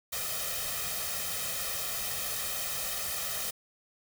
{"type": "noise with comb filter", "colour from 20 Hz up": "white", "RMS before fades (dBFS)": -34, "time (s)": [0.12, 3.51], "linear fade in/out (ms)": 10, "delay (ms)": 1.6, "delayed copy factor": 0.8, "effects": []}